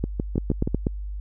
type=two click trains; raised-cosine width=3 ms; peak=-9 / -11 dBFS; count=5 / 5; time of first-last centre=0.38-0.868 / 0.04-0.675 s; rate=8.19 / 6.3 Hz; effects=added 50 Hz sine -29 dBFS peak until 1.2 s